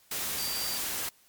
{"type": "tone in noise", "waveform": "sine", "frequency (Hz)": 4699, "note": "D8", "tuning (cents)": 0, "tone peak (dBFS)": -35, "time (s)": [0.38, 0.78], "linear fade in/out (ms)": 5, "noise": "white", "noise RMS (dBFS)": -33, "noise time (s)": [0.11, 1.09], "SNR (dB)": -5, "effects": ["white hiss -62 dBFS RMS until 1.28 s", "MP3 96 kbps"]}